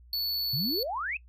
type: tone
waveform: square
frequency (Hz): 4442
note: C#8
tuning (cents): +3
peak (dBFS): -28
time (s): 0.13-0.83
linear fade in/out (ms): 2
type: exponential sweep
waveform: sine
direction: up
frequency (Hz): 120.4 to 2680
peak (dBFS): -30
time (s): 0.53-1.17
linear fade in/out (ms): 5
effects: noise-tail reverb RT60 0.1 s tail -19 dB re dry + added 60 Hz sine -51 dBFS peak until 1.28 s